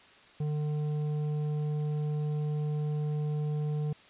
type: tone with tanh clipping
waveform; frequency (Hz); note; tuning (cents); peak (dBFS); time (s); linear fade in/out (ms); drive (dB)
sine; 150; D3; +37; -30; 0.4-3.93; 5; 9
effects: white hiss -56 dBFS RMS until 4.09 s + resampled to 8000 Hz